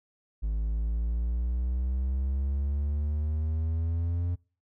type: exponential sweep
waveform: triangle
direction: up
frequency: 52.3 to 88.2 Hz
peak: -24 dBFS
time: 0.42-4.36 s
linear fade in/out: 20 ms
effects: noise-tail reverb RT60 0.4 s tail -25 dB re dry